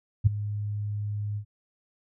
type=tone with ADSR envelope; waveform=sine; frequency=103.83 Hz; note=G#2; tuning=in tune; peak=-12 dBFS; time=0.24-1.45 s; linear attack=26 ms; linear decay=12 ms; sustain=-16 dB; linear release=82 ms; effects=none